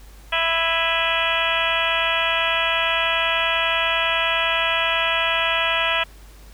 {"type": "harmonic tone with a mistuned harmonic", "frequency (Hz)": 330.2, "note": "E4", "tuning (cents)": 3, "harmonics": [2, 3, 4, 5, 6, 7, 8, 9, 10], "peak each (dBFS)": [-27, -27, -27, -27, -27, -27, -27, -27, -27], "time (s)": [0.32, 6.04], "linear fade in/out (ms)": 10, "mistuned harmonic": 7, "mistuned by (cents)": 87, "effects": ["added 50 Hz sine -42 dBFS peak until 6.53 s", "pink hiss -50 dBFS RMS until 6.53 s"]}